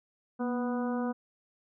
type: harmonic tone with a mistuned harmonic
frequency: 246.9 Hz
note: B3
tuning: in tune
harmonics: 1 / 2 / 3 / 4 / 5 / 6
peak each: -30 / -36 / -40 / -42 / -44 / -46 dBFS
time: 0.39-1.13 s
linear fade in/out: 20 ms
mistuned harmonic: 1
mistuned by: -48 cents
effects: none